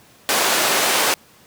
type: band-pass noise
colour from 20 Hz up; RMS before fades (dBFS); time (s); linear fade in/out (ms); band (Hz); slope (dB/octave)
pink; -18; 0.29-1.14; 0; 460 to 14000; 12
effects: pink hiss -50 dBFS RMS until 1.46 s + high-pass 100 Hz 12 dB/octave